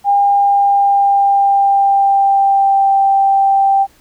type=tone with pitch glide; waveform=sine; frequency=805 to 784.8 Hz; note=G5 to G5; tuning=+46 to +2 cents; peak=-8 dBFS; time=0.04-3.87 s; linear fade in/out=50 ms; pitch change=-44 cents; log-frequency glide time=0.17-2.91 s; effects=pink hiss -50 dBFS RMS until 4 s